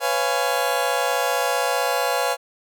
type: chord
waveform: 30% pulse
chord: C# dominant seventh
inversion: third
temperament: just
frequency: 498.9 / 554.4 / 693 / 831.5 Hz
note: B4 / C#5 / E#5 / G#5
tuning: +17 / 0 / -14 / +2 cents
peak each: -23 dBFS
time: 0-2.37 s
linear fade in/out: 50 ms
effects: none